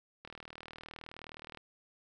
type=click train; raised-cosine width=0.3 ms; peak=-30 dBFS; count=53; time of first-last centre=0.25-1.573 s; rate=39.3 Hz; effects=none